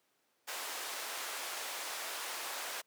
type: band-pass noise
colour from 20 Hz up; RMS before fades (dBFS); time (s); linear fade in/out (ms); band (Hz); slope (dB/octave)
pink; -41; 0.47-2.82; 20; 680 to 16000; 12
effects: pink hiss -75 dBFS RMS until 2.86 s + high-pass 300 Hz 12 dB/octave